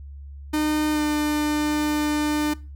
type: tone with pitch glide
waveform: 45% pulse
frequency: 304.5 to 299.8 Hz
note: D#4 to D4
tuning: -37 to +36 cents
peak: -20 dBFS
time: 0.53-2.54 s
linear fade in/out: 10 ms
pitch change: -27 cents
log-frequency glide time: 0.92-1.02 s
effects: noise-tail reverb RT60 0.3 s tail -20 dB re dry + added 70 Hz sine -36 dBFS peak until 2.75 s